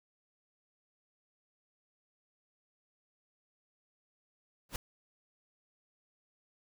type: noise with exponential growth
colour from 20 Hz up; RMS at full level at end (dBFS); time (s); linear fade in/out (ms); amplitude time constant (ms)
pink; -32; 4.69-4.76; 2; 15
effects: none